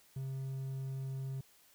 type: tone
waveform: triangle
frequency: 133.8 Hz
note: C3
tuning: 39 cents sharp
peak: -35 dBFS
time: 0.16-1.41 s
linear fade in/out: 5 ms
effects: white hiss -65 dBFS RMS until 1.74 s